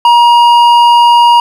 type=tone with hard clipping; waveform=sine; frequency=950 Hz; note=A#5; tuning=33 cents sharp; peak=-4 dBFS; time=0.05-1.4 s; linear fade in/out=2 ms; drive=8 dB; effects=none